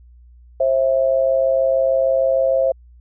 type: tone pair together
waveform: sine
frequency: 532.8 / 659.3 Hz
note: C5 / E5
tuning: +31 / 0 cents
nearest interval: major third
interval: 369 cents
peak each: -15 / -19 dBFS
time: 0.6-2.72 s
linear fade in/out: 5 ms
effects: added 60 Hz sine -43 dBFS peak until 3 s